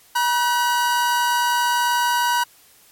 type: tone pair together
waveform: 45% pulse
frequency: 962.4 / 1514 Hz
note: B5 / F#6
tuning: -45 / +39 cents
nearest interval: minor sixth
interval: 784 cents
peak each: -18 / -23 dBFS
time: 0.15-2.44 s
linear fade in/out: 10 ms
effects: white hiss -52 dBFS RMS until 2.91 s + MP3 64 kbps